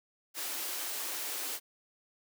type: high-pass noise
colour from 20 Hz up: white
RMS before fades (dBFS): -37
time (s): 0.34-1.6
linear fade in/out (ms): 50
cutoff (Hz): 270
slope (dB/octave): 96
effects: none